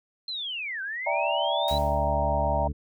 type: linear two-way sweep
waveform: sine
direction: down then up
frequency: 4186 to 1514 to 4001 Hz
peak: -30 dBFS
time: 0.28-1.78 s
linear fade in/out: 2 ms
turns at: 0.82 s
type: chord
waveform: sine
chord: E half-diminished seventh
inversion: third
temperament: equal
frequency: 587.3 / 659.3 / 784 / 932.3 Hz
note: D5 / E5 / G5 / Bb5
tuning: 0 / 0 / 0 / 0 cents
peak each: -29 / -29 / -30 / -29 dBFS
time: 1.06-2.68 s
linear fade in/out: 10 ms
type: noise with exponential decay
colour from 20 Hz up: white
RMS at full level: -39 dBFS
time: 1.68-2.19 s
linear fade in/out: 1 ms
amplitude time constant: 110 ms
type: harmonic tone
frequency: 72.9 Hz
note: D2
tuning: 12 cents flat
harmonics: 1 / 2 / 3 / 4 / 6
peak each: -28 / -34 / -38 / -40 / -44 dBFS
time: 1.7-2.73 s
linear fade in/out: 20 ms
effects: none